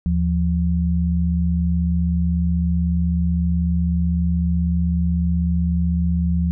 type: tone pair together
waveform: sine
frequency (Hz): 77.2 / 173.3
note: D#2 / F3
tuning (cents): -13 / -13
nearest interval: octave + major second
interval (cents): 1400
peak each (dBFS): -19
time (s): 0.06-6.51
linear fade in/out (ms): 0
effects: none

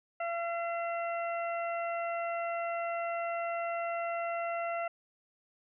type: harmonic tone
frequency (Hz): 680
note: F5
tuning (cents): -46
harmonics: 1 / 2 / 3 / 4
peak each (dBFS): -33 / -39 / -43 / -45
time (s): 0.2-4.88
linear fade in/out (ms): 5
effects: none

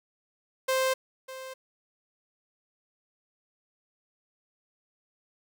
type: tone with echo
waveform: sawtooth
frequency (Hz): 523.3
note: C5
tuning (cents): 0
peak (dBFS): -20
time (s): 0.68-0.94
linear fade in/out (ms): 10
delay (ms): 600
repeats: 1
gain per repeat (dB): -15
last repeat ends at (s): 1.54
effects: none

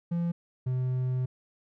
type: tone pair in turn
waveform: triangle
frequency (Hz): 171 / 127.63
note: F3 / C3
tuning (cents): -36 / -43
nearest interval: perfect fourth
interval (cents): 507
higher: first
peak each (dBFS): -24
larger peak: neither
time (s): 0.11-0.32 / 0.66-1.26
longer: second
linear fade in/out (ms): 10
effects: none

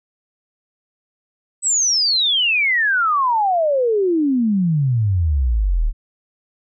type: exponential sweep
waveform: sine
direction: down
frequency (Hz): 8170 to 34.65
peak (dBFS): -14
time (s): 1.62-5.93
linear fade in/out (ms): 50
effects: none

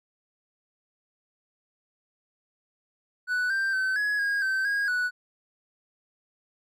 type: tone with pitch steps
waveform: triangle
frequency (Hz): 1485 / 1575 / 1530 / 1679 / 1635 / 1546 / 1637 / 1477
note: F#6 / G6 / G6 / G#6 / G#6 / G6 / G#6 / F#6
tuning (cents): +6 / +8 / -42 / +18 / -28 / -24 / -25 / -3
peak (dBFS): -22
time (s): 3.27-5.11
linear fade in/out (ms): 50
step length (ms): 230
effects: none

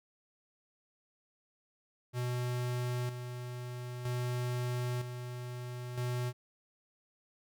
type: tone with tremolo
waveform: square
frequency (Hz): 123.47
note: B2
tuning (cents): 0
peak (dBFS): -33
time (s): 2.13-6.33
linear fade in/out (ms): 50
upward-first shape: square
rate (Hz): 0.52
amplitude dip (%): 55
effects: none

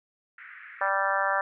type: band-pass noise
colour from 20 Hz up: white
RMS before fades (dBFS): -46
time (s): 0.38-0.89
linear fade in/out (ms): 5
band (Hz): 1400 to 2100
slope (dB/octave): 48
type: harmonic tone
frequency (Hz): 195.4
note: G3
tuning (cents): -5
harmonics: 3 / 4 / 5 / 6 / 7 / 8 / 9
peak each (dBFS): -31 / -31 / -31 / -31 / -31 / -31 / -31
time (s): 0.81-1.41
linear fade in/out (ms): 2
effects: none

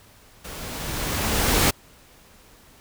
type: noise with level ramp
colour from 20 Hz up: pink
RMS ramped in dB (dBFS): -37 to -17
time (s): 0.44-1.71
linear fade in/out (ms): 10
effects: pink hiss -52 dBFS RMS until 2.8 s

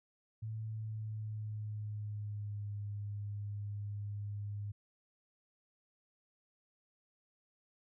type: tone with pitch glide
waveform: sine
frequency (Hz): 110 to 102.63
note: A2 to G#2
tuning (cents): 0 to -20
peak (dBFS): -38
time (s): 0.42-4.72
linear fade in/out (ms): 10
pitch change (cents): -120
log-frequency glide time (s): 0.64-2.71
effects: none

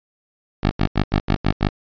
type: tone bursts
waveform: 10% pulse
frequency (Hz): 50.2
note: G1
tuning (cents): +42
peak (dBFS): -7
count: 7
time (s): 0.63-1.689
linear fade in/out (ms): 5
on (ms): 81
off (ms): 82
effects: resampled to 11025 Hz

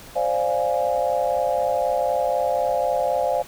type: chord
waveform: sine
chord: D half-diminished seventh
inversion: third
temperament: equal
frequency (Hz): 523.3 / 587.3 / 698.5 / 830.6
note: C5 / D5 / F5 / Ab5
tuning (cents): 0 / 0 / 0 / 0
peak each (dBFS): -24 / -24 / -24 / -27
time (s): 0.15-3.43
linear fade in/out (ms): 20
effects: pink hiss -43 dBFS RMS until 3.47 s

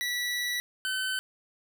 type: tone pair in turn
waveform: 25% pulse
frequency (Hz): 1953 / 1524.2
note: B6 / G6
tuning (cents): -20 / -49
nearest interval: major third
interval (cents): 429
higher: first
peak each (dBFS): -25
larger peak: neither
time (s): 0.01-0.6 / 0.85-1.19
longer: first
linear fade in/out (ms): 0
effects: none

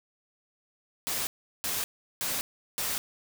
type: noise bursts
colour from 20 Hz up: white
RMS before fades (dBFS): -31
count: 4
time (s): 1.07-2.98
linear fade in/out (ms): 0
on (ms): 200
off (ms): 370
effects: none

